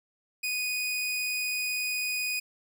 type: tone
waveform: sawtooth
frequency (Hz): 2482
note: D#7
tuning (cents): -5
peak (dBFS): -25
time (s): 0.43-2.4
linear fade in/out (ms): 10
effects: none